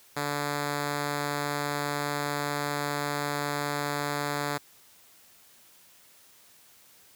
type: tone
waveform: 5% pulse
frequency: 145.1 Hz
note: D3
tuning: 21 cents flat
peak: -17 dBFS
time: 0.16-4.58 s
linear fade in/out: 10 ms
effects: white hiss -57 dBFS RMS until 7.15 s + high-pass 60 Hz 12 dB/octave